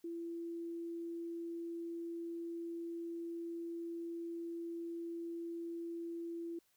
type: tone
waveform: sine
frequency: 337.2 Hz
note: E4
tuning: 39 cents sharp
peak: -40 dBFS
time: 0.04-6.59 s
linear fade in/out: 5 ms
effects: white hiss -75 dBFS RMS until 6.76 s